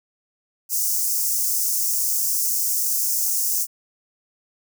white high-pass noise, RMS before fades -22 dBFS, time 0.69-3.67 s, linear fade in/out 50 ms, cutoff 5400 Hz, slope 48 dB/octave, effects none

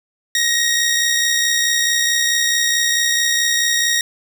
15% pulse tone with amplitude modulation, 1879 Hz, A#6, 13 cents sharp, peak -7 dBFS, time 0.35-4.01 s, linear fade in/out 2 ms, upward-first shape sine, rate 64.6 Hz, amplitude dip 35%, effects none

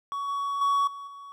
triangle tone with level steps, 1123 Hz, C#6, 22 cents sharp, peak -27 / -25 / -19 / -35 / -39 dBFS, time 0.12-1.32 s, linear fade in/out 0 ms, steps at 0.28 / 0.61 / 0.87 / 1.07 s, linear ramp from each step 5 ms, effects none

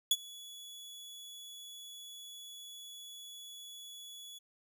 sawtooth tone with ADSR envelope, 3397 Hz, G#7, 38 cents sharp, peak -20 dBFS, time 0.11-4.39 s, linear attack 4 ms, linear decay 43 ms, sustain -24 dB, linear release 14 ms, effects none

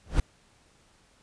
brown noise with exponential growth, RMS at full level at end -17 dBFS, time 0.05-0.2 s, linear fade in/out 5 ms, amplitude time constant 32 ms, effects pink hiss -62 dBFS RMS until 1.22 s + resampled to 22050 Hz

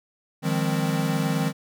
square chord, F minor seventh, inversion third, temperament equal with one note detuned, 155.56 / 174.61 / 204.1 / 261.6 Hz, Eb3 / F3 / Ab3 / C4, 0 / 0 / -30 / 0 cents, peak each -26 / -29 / -30 / -30 dBFS, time 0.42-1.53 s, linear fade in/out 50 ms, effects none

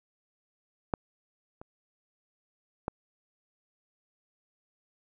clicks, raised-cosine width 1 ms, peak -13 / -30 / -16 dBFS, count 3, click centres 0.938 / 1.615 / 2.881 s, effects none

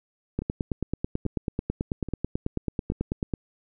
two click trains, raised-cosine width 3 ms, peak -21 / -13 dBFS, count 4 / 28, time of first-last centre 0.42-2.92 / 0.39-3.338 s, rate 1.2 / 9.16 Hz, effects none

